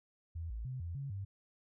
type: tone with pitch steps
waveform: sine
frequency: 82.7 / 55.7 / 128.9 / 85.2 / 138.5 / 98.1 Hz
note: E2 / A1 / C3 / F2 / C#3 / G2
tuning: +6 / +22 / -26 / -42 / -1 / +2 cents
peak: -38 dBFS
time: 0.35-1.25 s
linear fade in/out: 10 ms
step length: 150 ms
effects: none